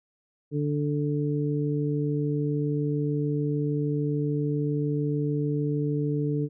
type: harmonic tone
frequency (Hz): 146.83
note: D3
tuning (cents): 0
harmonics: 1 / 2 / 3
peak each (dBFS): -26 / -29 / -31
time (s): 0.51-6.49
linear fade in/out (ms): 50
effects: none